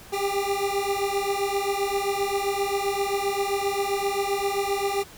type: beating tone pair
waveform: 25% pulse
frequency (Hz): 394.6 / 402.2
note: G4 / G4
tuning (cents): +11 / +44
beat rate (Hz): 7.6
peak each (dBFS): -23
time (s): 0.12-5.04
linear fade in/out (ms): 20
effects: pink hiss -46 dBFS RMS until 5.17 s